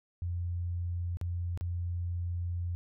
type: tone with dropouts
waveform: sine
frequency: 87.31 Hz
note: F2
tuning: in tune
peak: -31 dBFS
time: 0.22-2.75 s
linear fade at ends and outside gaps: 0 ms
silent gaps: 1.171-1.213 / 1.575-1.61 s
effects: none